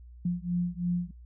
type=beating tone pair; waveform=sine; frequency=174.61 / 177.61 Hz; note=F3 / F3; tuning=0 / +29 cents; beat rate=3 Hz; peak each=-30 dBFS; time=0.25-1.11 s; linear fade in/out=5 ms; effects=noise-tail reverb RT60 0.1 s tail -21 dB re dry + added 60 Hz sine -46 dBFS peak until 1.25 s